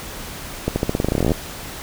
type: accelerating click train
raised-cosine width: 2 ms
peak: -5 dBFS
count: 19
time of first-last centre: 0.68-1.318 s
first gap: 80 ms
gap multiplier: 0.89
effects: pink hiss -33 dBFS RMS until 1.82 s